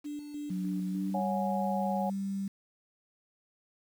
sine tone with tremolo, 293.7 Hz, D4, in tune, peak -35 dBFS, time 0.04-1.21 s, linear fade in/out 20 ms, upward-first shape square, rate 3.3 Hz, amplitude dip 45%
sine tone with pitch glide, 185 to 196 Hz, F#3 to G3, 0 to 0 cents, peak -31 dBFS, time 0.5-2.48 s, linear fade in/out 5 ms, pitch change +100 cents, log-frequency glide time 0.85-1.24 s
sine chord, C# suspended fourth, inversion none, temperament equal with one note detuned, 554.4 / 731.5 / 830.6 Hz, C#5 / F#5 / G#5, 0 / -20 / 0 cents, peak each -35 / -35 / -34 dBFS, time 1.14-2.1 s, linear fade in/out 5 ms
effects 9-bit

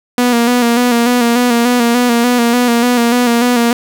sawtooth tone with vibrato, 240.2 Hz, B3, 48 cents flat, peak -5 dBFS, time 0.18-3.73 s, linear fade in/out 2 ms, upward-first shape square, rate 3.4 Hz, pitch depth 39 cents each way, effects none

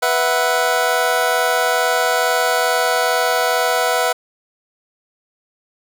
25% pulse chord, B suspended fourth, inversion none, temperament just, 493.9 / 658.5 / 740.8 Hz, B4 / E5 / F#5, 0 / -2 / +2 cents, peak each -16 dBFS, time 0.02-4.13 s, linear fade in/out 10 ms, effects none

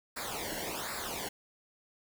pink noise with flanger, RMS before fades -38 dBFS, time 0.16-1.29 s, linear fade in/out 10 ms, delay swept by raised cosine 0.32 to 0.83 ms, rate 1.3 Hz, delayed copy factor -0.8, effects none

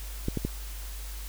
clicks, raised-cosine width 3 ms, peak -15 dBFS, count 3, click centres 0.284 / 0.373 / 0.45 s, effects added 50 Hz sine -36 dBFS peak until 1.28 s + white hiss -45 dBFS RMS until 1.28 s

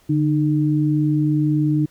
sine tone pair together, 146.83 / 305.1 Hz, D3 / D#4, 0 / -34 cents, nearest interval octave + minor second, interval 1266 cents, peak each -18 dBFS, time 0.09-1.86 s, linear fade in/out 10 ms, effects pink hiss -56 dBFS RMS until 1.9 s

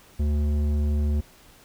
square tone with low-pass filter, 73.9 Hz, D2, 11 cents sharp, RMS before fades -23 dBFS, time 0.19-1.21 s, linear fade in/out 10 ms, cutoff 300 Hz, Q 0.65, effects pink hiss -53 dBFS RMS until 1.64 s

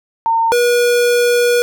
sine / square tone pair in turn, 911 / 482.6 Hz, A#5 / B4, -40 / -40 cents, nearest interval major seventh, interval 1100 cents, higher first, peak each -11 dBFS, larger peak neither, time 0.26-0.52 / 0.52-1.62 s, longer second, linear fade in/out 0 ms, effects none

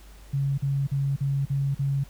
sine tone bursts, 138.59 Hz, C#3, in tune, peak -22 dBFS, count 6, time 0.33-2.04 s, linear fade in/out 10 ms, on 250 ms, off 42 ms, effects added 50 Hz sine -45 dBFS peak until 2.09 s + pink hiss -54 dBFS RMS until 2.09 s

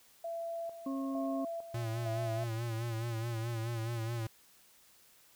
sine tone with tremolo, 671 Hz, E5, 31 cents sharp, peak -36 dBFS, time 0.24-2.44 s, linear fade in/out 5 ms, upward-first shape square, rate 1.1 Hz, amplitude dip 65%
harmonic tone, 271 Hz, C#4, 39 cents flat, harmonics 1 / 2 / 4, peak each -34 / -47 / -46 dBFS, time 0.86-1.45 s, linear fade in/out 5 ms
square tone with vibrato, 115.1 Hz, A#2, 22 cents flat, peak -35 dBFS, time 1.74-4.27 s, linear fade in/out 5 ms, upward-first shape sine, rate 4.7 Hz, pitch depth 59 cents each way
effects white hiss -63 dBFS RMS until 5.35 s

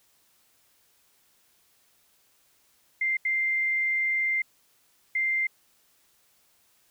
sine tone bursts at uneven times, 2093 Hz, C7, in tune, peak -23 dBFS, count 3, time 3.01-3.17 / 3.25-4.42 / 5.15-5.47 s, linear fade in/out 5 ms, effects white hiss -65 dBFS RMS until 6.9 s

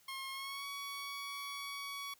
15% pulse tone with pitch glide, 1074 to 1124.8 Hz, C6 to C#6, +45 to +25 cents, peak -35 dBFS, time 0.08-2.14 s, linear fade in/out 5 ms, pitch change +80 cents, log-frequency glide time 0.31-0.66 s, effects white hiss -67 dBFS RMS until 2.19 s

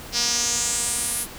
sawtooth tone with band-pass filter sweep, 238.5 Hz, A#3, 40 cents sharp, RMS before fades -24 dBFS, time 0.12-1.27 s, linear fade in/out 50 ms, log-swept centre 5100 to 11000 Hz, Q 3.8, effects pink hiss -39 dBFS RMS until 1.38 s

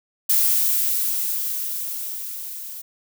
violet noise with level ramp, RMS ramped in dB -17 to -35 dBFS, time 0.29-2.82 s, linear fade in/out 10 ms, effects none

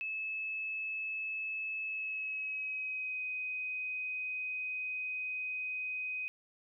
sine tone with pitch glide, 2600 to 2509 Hz, E7 to D#7, -24 to +14 cents, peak -35 dBFS, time 0.01-6.28 s, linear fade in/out 0 ms, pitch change -62 cents, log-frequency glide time 1.84-3.23 s, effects none

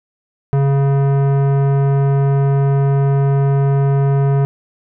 sine tone with tanh clipping, 138.59 Hz, C#3, in tune, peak -13 dBFS, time 0.53-4.45 s, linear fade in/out 0 ms, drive 16 dB, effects none

